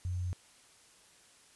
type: tone with sample-and-hold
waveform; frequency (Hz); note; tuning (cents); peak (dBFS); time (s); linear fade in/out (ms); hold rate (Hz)
sine; 90; F#2; -47; -32; 0.05-0.33; 0; 6300
effects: white hiss -61 dBFS RMS until 1.55 s + resampled to 24000 Hz